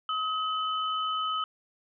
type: tone pair together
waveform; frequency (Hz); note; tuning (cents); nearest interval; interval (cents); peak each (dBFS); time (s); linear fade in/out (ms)
sine; 1271 / 3023; D#6 / F#7; +36 / +36; octave + minor third; 1500; -28 / -34; 0.09-1.44; 2
effects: none